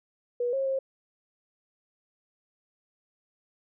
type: tone with pitch steps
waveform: sine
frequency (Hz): 485.3 / 540 / 535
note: B4 / C#5 / C5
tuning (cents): -30 / -45 / +38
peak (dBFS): -25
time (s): 0.4-0.79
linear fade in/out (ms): 5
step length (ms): 130
effects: none